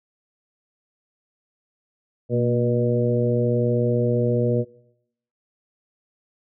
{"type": "harmonic tone with a mistuned harmonic", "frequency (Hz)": 121, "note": "B2", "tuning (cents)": -35, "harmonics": [1, 2, 3, 4, 5], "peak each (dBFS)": [-22, -25, -27, -23, -29], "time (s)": [2.29, 4.65], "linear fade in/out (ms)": 50, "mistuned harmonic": 2, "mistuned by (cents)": -48, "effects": ["noise-tail reverb RT60 0.8 s tail -22 dB re dry"]}